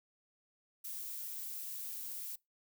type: noise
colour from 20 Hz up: violet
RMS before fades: -43 dBFS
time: 0.84-2.36 s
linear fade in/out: 10 ms
effects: noise-tail reverb RT60 0.2 s tail -24 dB re dry